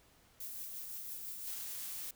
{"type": "noise with tremolo", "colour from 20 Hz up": "violet", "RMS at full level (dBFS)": -43, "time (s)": [0.4, 1.54], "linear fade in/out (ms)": 5, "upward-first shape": "triangle", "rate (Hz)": 5.9, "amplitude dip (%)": 35}
{"type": "noise", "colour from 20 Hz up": "blue", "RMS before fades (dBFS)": -43, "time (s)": [1.47, 2.11], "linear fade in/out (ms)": 5}
{"effects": ["pink hiss -66 dBFS RMS until 2.15 s"]}